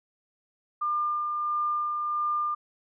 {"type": "tone with tremolo", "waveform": "sine", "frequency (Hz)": 1200, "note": "D6", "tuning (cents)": 37, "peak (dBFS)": -24, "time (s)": [0.81, 2.55], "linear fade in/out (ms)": 10, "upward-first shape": "sine", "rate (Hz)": 1.5, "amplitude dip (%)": 30, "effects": []}